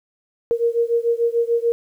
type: beating tone pair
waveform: sine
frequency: 464.7 / 471.5 Hz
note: A#4 / A#4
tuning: -5 / +20 cents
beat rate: 6.8 Hz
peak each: -19 / -20 dBFS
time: 0.51-1.72 s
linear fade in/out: 0 ms
effects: 9-bit